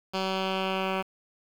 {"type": "tone with low-pass filter sweep", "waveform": "10% pulse", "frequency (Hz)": 190, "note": "F#3", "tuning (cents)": 46, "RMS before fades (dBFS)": -29, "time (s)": [0.13, 1.03], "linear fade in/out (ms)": 20, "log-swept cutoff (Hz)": [4300, 2300], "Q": 2.1, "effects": ["8-bit"]}